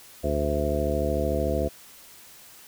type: harmonic tone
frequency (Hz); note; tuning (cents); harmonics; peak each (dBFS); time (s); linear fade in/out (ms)
73.42; D2; 0; 1 / 2 / 3 / 4 / 5 / 6 / 7 / 9; -28 / -34 / -33 / -33 / -32 / -34 / -29 / -30; 0.23-1.69; 20
effects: white hiss -49 dBFS RMS until 2.67 s